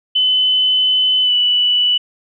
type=tone with pitch glide; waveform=sine; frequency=3024 to 2963 Hz; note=F#7 to F#7; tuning=+37 to +2 cents; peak=-11 dBFS; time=0.15-1.98 s; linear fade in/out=10 ms; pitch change=-35 cents; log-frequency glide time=1.22-1.33 s; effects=none

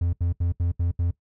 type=tone bursts; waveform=triangle; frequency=86.3 Hz; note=F2; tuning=20 cents flat; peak=-19 dBFS; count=6; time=0.01-1.11 s; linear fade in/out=5 ms; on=120 ms; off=76 ms; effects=noise-tail reverb RT60 0.1 s tail -18 dB re dry

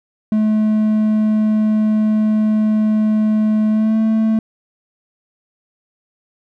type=tone with pitch glide; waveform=triangle; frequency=215.2 to 220.5 Hz; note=A3 to A3; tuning=-38 to +4 cents; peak=-10 dBFS; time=0.32-4.39 s; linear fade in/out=2 ms; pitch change=+42 cents; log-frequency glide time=3.7-3.97 s; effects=none

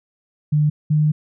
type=tone pair in turn; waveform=sine; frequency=150 / 152.01 Hz; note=D3 / D#3; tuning=+37 / -40 cents; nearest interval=unison; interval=23 cents; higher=second; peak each=-13 dBFS; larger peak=neither; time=0.52-0.7 / 0.9-1.12 s; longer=second; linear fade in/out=10 ms; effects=none

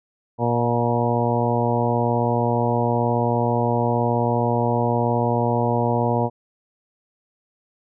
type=harmonic tone with a mistuned harmonic; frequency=119 Hz; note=A#2; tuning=36 cents sharp; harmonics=1 / 2 / 3 / 4 / 5 / 6 / 7 / 8; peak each=-23 / -25 / -29 / -25 / -27 / -27 / -28 / -27 dBFS; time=0.38-6.3 s; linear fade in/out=50 ms; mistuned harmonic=7; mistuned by=+26 cents; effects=none

